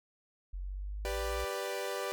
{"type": "exponential sweep", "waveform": "sine", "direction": "up", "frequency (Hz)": [45.01, 58.27], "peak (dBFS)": -36, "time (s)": [0.53, 1.45], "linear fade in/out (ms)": 10}
{"type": "chord", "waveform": "sawtooth", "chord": "G major", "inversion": "none", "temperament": "equal", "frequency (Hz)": [392, 493.9, 587.3], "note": ["G4", "B4", "D5"], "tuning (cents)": [0, 0, 0], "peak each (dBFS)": -35, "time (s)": [1.05, 2.12], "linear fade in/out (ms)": 0}
{"effects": []}